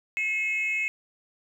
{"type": "tone pair together", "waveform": "sine", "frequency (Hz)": [2162, 2571], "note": ["C#7", "E7"], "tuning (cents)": [-44, -44], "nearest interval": "minor third", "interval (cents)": 300, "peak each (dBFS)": -26, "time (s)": [0.17, 0.88], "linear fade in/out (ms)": 0, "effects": ["tanh soft clip ceiling -20 dBFS", "10-bit"]}